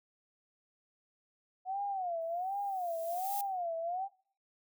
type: tone with vibrato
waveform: sine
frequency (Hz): 729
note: F#5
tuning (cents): -26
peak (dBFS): -33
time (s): 1.65-4.09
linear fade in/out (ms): 50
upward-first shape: sine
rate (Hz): 1.3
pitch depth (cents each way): 180
type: noise with exponential growth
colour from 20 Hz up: violet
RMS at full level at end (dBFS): -38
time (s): 2.21-3.41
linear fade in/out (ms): 1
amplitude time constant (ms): 260
effects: noise-tail reverb RT60 0.5 s tail -22 dB re dry